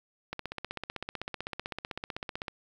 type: click train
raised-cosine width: 0.3 ms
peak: -19 dBFS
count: 35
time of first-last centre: 0.33-2.482 s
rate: 15.8 Hz
effects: 9-bit